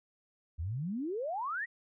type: exponential sweep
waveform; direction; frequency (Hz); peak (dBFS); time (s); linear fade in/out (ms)
sine; up; 73.5 to 1975.5; -33; 0.58-1.66; 20
effects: none